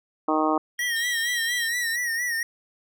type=harmonic tone; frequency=155.56 Hz; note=D#3; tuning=in tune; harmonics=2 / 3 / 4 / 5 / 6 / 7 / 8; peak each=-24 / -30 / -28 / -27 / -30 / -27 / -30 dBFS; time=0.28-0.58 s; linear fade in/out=5 ms
type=tone; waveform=sine; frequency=3203 Hz; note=G7; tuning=37 cents sharp; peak=-31 dBFS; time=0.78-1.69 s; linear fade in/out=50 ms
type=tone with vibrato; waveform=square; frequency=1889 Hz; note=A#6; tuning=22 cents sharp; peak=-25 dBFS; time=0.79-2.43 s; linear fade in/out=2 ms; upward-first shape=sine; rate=4.3 Hz; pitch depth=73 cents each way
type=tone with pitch glide; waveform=30% pulse; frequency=3900 to 3961 Hz; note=B7 to B7; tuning=-23 to +4 cents; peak=-31 dBFS; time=0.96-1.96 s; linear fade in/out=5 ms; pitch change=+27 cents; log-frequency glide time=1.21-1.42 s
effects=none